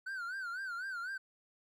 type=tone with vibrato; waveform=triangle; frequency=1480 Hz; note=F#6; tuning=in tune; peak=-36 dBFS; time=0.06-1.18 s; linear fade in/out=10 ms; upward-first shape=sine; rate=4 Hz; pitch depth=130 cents each way; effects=none